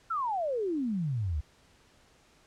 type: exponential sweep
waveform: sine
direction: down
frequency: 1396.9 to 68.5 Hz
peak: -28 dBFS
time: 0.1-1.41 s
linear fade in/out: 10 ms
effects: pink hiss -62 dBFS RMS until 2.46 s + low-pass 8000 Hz 12 dB/octave